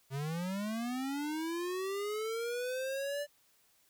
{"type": "linear sweep", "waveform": "square", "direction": "up", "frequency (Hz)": [130.81, 587.3], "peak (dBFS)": -35, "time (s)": [0.1, 3.27], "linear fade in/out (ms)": 50, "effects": ["white hiss -69 dBFS RMS until 3.89 s"]}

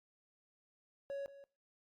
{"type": "tone with echo", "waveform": "triangle", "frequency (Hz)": 557, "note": "C#5", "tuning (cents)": 8, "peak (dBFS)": -37, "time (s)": [1.1, 1.26], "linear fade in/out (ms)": 0, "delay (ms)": 180, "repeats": 1, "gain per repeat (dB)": -14, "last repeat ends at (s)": 1.44, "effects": ["noise-tail reverb RT60 0.4 s tail -23 dB re dry", "Opus 48 kbps"]}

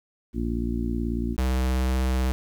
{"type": "harmonic tone", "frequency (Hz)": 58.27, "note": "A#1", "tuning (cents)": 0, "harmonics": [1, 2, 3, 4, 5, 6], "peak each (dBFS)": [-28, -34, -37, -29, -33, -35], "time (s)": [0.33, 1.37], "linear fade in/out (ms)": 50}
{"type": "tone with vibrato", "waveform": "square", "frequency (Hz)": 64.2, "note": "C2", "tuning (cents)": -32, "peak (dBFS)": -22, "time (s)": [1.38, 2.32], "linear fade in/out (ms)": 0, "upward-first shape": "triangle", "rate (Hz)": 16, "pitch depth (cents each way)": 13}
{"effects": ["10-bit"]}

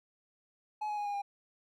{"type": "tone with pitch steps", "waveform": "triangle", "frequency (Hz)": [849, 837.8, 826.7, 815.8, 805.1], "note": ["G#5", "G#5", "G#5", "G#5", "G5"], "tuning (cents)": [38, 15, -8, -31, 46], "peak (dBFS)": -31, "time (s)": [0.81, 1.22], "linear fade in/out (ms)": 10, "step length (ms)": 82, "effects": []}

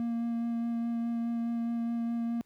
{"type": "tone with vibrato", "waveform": "triangle", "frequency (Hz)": 233.1, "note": "A#3", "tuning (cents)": 0, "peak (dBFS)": -27, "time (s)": [0, 2.41], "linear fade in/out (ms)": 0, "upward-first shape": "sine", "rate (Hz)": 4.8, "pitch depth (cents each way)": 10, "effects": ["pink hiss -71 dBFS RMS until 2.45 s", "high-pass 60 Hz 12 dB/octave"]}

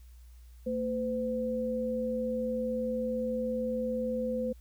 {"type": "tone pair together", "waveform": "sine", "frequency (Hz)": [226.7, 509], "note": ["A#3", "C5"], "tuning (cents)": [-48, -48], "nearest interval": "octave + major second", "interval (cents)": 1400, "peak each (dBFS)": [-33, -31], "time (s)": [0.66, 4.53], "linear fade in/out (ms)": 10, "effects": ["added 60 Hz sine -49 dBFS peak until 4.6 s", "white hiss -67 dBFS RMS until 4.6 s"]}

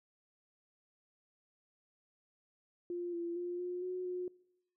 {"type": "tone with pitch steps", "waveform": "sine", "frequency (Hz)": [350, 341.8, 352.2, 357.5, 365.7, 361.1], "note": ["F4", "F4", "F4", "F4", "F#4", "F#4"], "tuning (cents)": [4, -37, 15, 41, -20, -42], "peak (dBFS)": -36, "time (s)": [2.9, 4.28], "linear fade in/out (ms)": 2, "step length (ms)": 230, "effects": ["noise-tail reverb RT60 0.8 s tail -24 dB re dry"]}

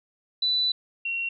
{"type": "tone pair in turn", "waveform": "sine", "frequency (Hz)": [3980, 2738], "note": ["B7", "F7"], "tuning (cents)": [13, -35], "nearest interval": "tritone", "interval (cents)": 648, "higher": "first", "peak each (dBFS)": [-21, -26], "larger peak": "first", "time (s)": [[0.42, 0.72], [1.05, 1.29]], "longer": "first", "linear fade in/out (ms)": 5, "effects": []}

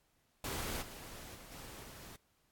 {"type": "noise with level steps", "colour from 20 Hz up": "pink", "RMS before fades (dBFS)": [-40, -50, -54, -50, -52], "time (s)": [0.44, 2.16], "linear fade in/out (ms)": 2, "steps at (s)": [0.81, 1.34, 1.51, 1.82], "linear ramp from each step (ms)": 20, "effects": ["pink hiss -75 dBFS RMS until 2.51 s", "AAC 64 kbps"]}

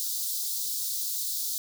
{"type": "high-pass noise", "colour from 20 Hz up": "white", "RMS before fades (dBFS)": -31, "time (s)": [0, 1.58], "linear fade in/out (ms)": 0, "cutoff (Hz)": 3800, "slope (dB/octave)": 48, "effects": []}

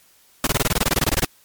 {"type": "noise bursts", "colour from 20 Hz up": "pink", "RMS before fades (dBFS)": -18, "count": 16, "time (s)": [0.44, 1.249], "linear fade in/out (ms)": 2, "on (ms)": 29, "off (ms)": 23, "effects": ["white hiss -55 dBFS RMS until 1.44 s", "MP3 96 kbps"]}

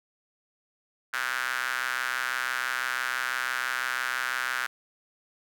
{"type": "tone with high-pass filter", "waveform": "square", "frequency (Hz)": 63, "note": "B1", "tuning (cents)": 35, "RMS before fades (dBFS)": -30, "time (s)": [1.13, 4.67], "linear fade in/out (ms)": 10, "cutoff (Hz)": 1500, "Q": 4.3, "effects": []}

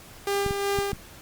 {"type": "tone with tremolo", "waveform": "sawtooth", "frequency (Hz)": 400.1, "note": "G4", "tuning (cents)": 35, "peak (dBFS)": -19, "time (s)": [0.27, 0.92], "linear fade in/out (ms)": 2, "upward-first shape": "sine", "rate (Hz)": 2.7, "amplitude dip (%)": 40}
{"type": "clicks", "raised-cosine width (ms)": 5, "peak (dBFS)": -18, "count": 4, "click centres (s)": [0.463, 0.509, 0.788, 0.932]}
{"effects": ["pink hiss -47 dBFS RMS until 1.21 s", "Opus 48 kbps"]}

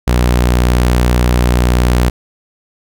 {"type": "tone", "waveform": "sawtooth", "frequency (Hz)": 60.9, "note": "B1", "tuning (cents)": -24, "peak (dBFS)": -5, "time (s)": [0.07, 2.1], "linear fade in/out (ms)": 10, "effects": []}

